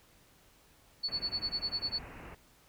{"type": "tone with tremolo", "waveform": "sine", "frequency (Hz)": 4435, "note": "C#8", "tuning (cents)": 0, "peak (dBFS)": -29, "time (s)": [1.03, 1.99], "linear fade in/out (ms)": 10, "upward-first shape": "sine", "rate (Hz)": 10, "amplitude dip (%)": 100}
{"type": "low-pass noise", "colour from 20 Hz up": "pink", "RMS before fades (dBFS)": -48, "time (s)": [1.08, 2.35], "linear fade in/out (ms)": 5, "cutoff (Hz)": 2800, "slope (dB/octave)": 96}
{"effects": ["pink hiss -63 dBFS RMS until 2.68 s"]}